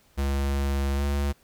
square tone with pitch glide, 69.3 to 70.76 Hz, C#2 to C#2, 0 to +36 cents, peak -24 dBFS, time 0.17-1.33 s, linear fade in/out 20 ms, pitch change +36 cents, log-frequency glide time 0.96-1.02 s, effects pink hiss -61 dBFS RMS until 1.43 s

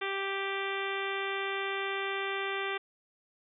harmonic tone, 392 Hz, G4, in tune, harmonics 1 / 2 / 3 / 4 / 5 / 6 / 7 / 8 / 9, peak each -36 / -41 / -39 / -40 / -39 / -40 / -44 / -45 / -45 dBFS, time 0.01-2.78 s, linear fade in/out 10 ms, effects none

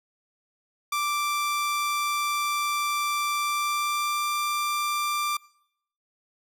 sawtooth tone with pitch glide, 1174.7 to 1182.9 Hz, D6 to D6, 0 to +12 cents, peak -21 dBFS, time 0.92-5.37 s, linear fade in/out 5 ms, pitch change +12 cents, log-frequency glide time 3.35-4.28 s, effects noise-tail reverb RT60 0.7 s tail -23 dB re dry

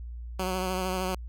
10% pulse tone with vibrato, 185.5 Hz, F#3, 5 cents sharp, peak -20 dBFS, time 0.39-1.15 s, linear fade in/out 5 ms, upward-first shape sine, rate 13 Hz, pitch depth 29 cents each way, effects added 59 Hz sine -36 dBFS peak until 1.28 s

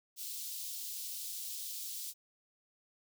white high-pass noise, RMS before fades -42 dBFS, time 0.16-2.14 s, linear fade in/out 50 ms, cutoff 3500 Hz, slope 24 dB/octave, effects none

